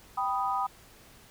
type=chord; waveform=sine; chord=G augmented; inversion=none; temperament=equal; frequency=784 / 987.8 / 1244.5 Hz; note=G5 / B5 / D#6; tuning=0 / 0 / 0 cents; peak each=-31 dBFS; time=0.17-0.67 s; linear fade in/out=10 ms; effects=pink hiss -55 dBFS RMS until 1.3 s